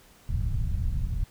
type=low-pass noise; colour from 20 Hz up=pink; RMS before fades=-27 dBFS; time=0.29-1.24 s; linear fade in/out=5 ms; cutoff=130 Hz; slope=24 dB/octave; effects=pink hiss -56 dBFS RMS until 1.3 s